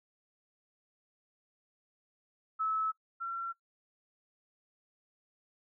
sine tone pair in turn, 1300 / 1360 Hz, E6 / F6, -24 / -46 cents, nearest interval minor second, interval 78 cents, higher second, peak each -29 / -34 dBFS, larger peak first, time 2.59-2.92 / 3.2-3.53 s, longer neither, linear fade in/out 20 ms, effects noise-tail reverb RT60 0.1 s tail -19 dB re dry

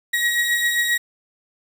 35% pulse beating tone pair, 1901 / 1908.5 Hz, A#6 / A#6, +33 / +40 cents, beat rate 7.5 Hz, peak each -17 / -25 dBFS, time 0.13-0.98 s, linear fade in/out 10 ms, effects 8-bit

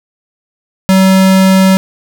square tone, 190 Hz, F#3, 46 cents sharp, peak -5 dBFS, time 0.89-1.77 s, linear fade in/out 0 ms, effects none

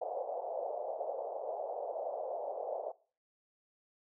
pink band-pass noise, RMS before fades -39 dBFS, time 0.01-2.92 s, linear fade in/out 10 ms, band 500 to 750 Hz, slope 48 dB/octave, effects noise-tail reverb RT60 0.4 s tail -20 dB re dry

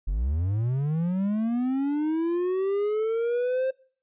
triangle linear sweep, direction up, 40.37 to 530 Hz, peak -21 dBFS, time 0.07-3.71 s, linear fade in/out 10 ms, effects noise-tail reverb RT60 0.5 s tail -25 dB re dry + resampled to 8000 Hz

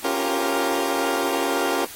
20% pulse chord, G half-diminished seventh, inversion second, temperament equal, 277.2 / 349.2 / 392 / 466.2 Hz, Db4 / F4 / G4 / Bb4, 0 / 0 / 0 / 0 cents, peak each -23 dBFS, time 0.04-1.85 s, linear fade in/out 5 ms, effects white hiss -39 dBFS RMS until 1.95 s + AAC 48 kbps

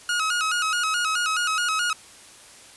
sawtooth tone with vibrato, 1355 Hz, E6, 47 cents sharp, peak -18 dBFS, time 0.09-1.93 s, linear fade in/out 2 ms, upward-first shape square, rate 4.7 Hz, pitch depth 100 cents each way, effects white hiss -47 dBFS RMS until 2.76 s + resampled to 24000 Hz

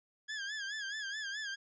sawtooth tone with vibrato, 1662 Hz, G#6, 1 cent sharp, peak -34 dBFS, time 0.28-1.56 s, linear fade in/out 20 ms, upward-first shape sine, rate 4.7 Hz, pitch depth 98 cents each way, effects resampled to 16000 Hz

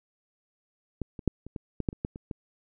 clicks, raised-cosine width 3 ms, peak -18 / -26 / -10 / -28 / -22 / -17 / -13 / -28 / -16 / -27 / -21 dBFS, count 11, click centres 1.017 / 1.192 / 1.277 / 1.466 / 1.562 / 1.803 / 1.888 / 1.929 / 2.049 / 2.159 / 2.312 s, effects none

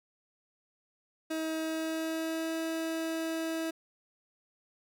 30% pulse tone with pitch glide, 318.8 to 324.7 Hz, D#4 to E4, +42 to -26 cents, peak -29 dBFS, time 1.3-3.71 s, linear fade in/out 10 ms, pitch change +32 cents, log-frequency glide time 1.6-2.55 s, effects none

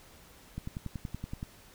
click train, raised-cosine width 5 ms, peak -24 dBFS, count 10, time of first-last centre 0.58-1.429 s, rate 10.6 Hz, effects pink hiss -56 dBFS RMS until 1.74 s

